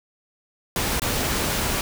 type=noise with dropouts; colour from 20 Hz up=pink; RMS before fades=-24 dBFS; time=0.76-1.81 s; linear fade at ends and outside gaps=1 ms; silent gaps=0.997-1.019 s; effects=none